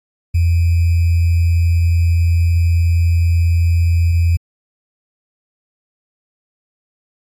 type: tone with sample-and-hold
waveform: sine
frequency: 84.6 Hz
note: E2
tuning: 45 cents sharp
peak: -10 dBFS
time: 0.34-4.37 s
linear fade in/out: 10 ms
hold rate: 2450 Hz
effects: AAC 48 kbps